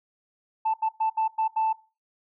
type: tone bursts at uneven times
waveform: sine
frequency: 882 Hz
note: A5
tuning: 4 cents sharp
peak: -20 dBFS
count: 6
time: 0.65-0.74 / 0.82-0.89 / 1-1.1 / 1.17-1.28 / 1.38-1.48 / 1.56-1.73 s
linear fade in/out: 10 ms
effects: noise-tail reverb RT60 0.3 s tail -19 dB re dry + tanh soft clip ceiling -18 dBFS